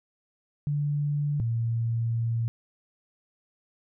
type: tone pair in turn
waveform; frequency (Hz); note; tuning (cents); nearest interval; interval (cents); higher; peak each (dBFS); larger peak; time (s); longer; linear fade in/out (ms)
sine; 145.9 / 115.47; D3 / A#2; -11 / -16; major third; 405; first; -24; neither; 0.67-1.4 / 1.4-2.48; second; 0
effects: none